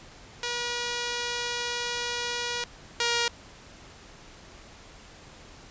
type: tone pair in turn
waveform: 5% pulse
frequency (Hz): 481 / 473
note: B4 / A#4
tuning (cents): -46 / +25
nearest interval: unison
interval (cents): 29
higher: first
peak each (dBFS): -17 / -12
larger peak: second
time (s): 0.43-2.64 / 3-3.28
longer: first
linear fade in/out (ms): 2
effects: pink hiss -49 dBFS RMS until 5.7 s + resampled to 16000 Hz